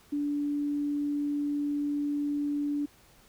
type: tone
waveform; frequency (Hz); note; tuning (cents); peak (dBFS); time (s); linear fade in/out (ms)
sine; 290.2; D4; -21; -27; 0.12-2.86; 10
effects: pink hiss -59 dBFS RMS until 3.28 s